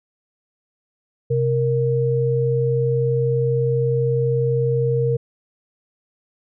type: tone pair together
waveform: sine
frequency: 130 / 466.1 Hz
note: C3 / A#4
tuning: -11 / 0 cents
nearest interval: octave + minor seventh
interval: 2211 cents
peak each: -19 dBFS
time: 1.3-5.17 s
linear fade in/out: 10 ms
effects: none